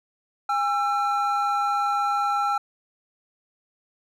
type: tone pair together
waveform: triangle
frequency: 814.3 / 1342 Hz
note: G#5 / E6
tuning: -34 / +31 cents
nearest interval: major sixth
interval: 865 cents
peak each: -22 dBFS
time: 0.49-2.58 s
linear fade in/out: 5 ms
effects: none